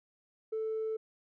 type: tone with tanh clipping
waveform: triangle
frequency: 440 Hz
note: A4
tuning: in tune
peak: -32 dBFS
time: 0.52-0.97 s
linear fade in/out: 10 ms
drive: 5 dB
effects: none